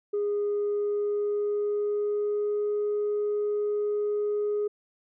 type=tone with pitch glide; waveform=sine; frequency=411.2 to 416 Hz; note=G#4 to G#4; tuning=-17 to +3 cents; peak=-23 dBFS; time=0.13-4.68 s; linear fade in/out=10 ms; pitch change=+20 cents; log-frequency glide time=0.46-2.7 s; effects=tanh soft clip ceiling -22 dBFS